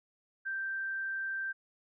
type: tone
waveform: sine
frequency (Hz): 1568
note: G6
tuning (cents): 0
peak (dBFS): -33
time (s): 0.45-1.53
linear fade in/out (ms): 20
effects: none